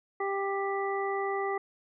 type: harmonic tone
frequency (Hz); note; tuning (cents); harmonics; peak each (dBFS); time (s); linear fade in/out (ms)
394.2; G4; +10; 1 / 2 / 3 / 5; -31 / -34 / -36 / -38; 0.2-1.58; 5
effects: none